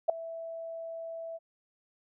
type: tone with ADSR envelope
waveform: sine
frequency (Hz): 659.3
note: E5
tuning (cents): 0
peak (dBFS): -17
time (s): 0.08-1.39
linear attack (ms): 16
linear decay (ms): 3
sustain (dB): -20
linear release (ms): 32
effects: none